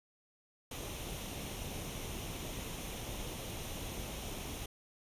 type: noise with comb filter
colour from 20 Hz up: pink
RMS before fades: -42 dBFS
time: 0.71-4.66 s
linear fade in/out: 5 ms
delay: 0.32 ms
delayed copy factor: +0.5
effects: resampled to 32000 Hz